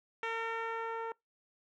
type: tone with low-pass filter sweep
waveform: 10% pulse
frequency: 454.9 Hz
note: A#4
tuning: 42 cents flat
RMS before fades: -37 dBFS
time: 0.23-1.12 s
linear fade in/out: 2 ms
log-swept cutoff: 2700 to 1000 Hz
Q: 0.95
effects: noise-tail reverb RT60 0.2 s tail -26 dB re dry